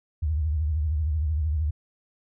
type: tone with vibrato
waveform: sine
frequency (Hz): 76.7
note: D#2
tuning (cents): -24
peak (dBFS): -22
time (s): 0.22-1.71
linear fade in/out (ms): 10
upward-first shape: triangle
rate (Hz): 13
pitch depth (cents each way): 160
effects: none